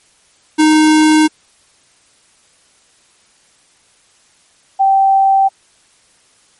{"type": "tone pair in turn", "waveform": ["square", "sine"], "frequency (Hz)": [309.7, 778.2], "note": ["D#4", "G5"], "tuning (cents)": [-8, -13], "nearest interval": "octave + major third", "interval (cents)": 1595, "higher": "second", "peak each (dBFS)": -7, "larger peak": "neither", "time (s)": [[0.58, 1.28], [4.79, 5.49]], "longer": "neither", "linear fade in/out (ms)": 20, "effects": ["white hiss -52 dBFS RMS until 6.59 s", "MP3 48 kbps"]}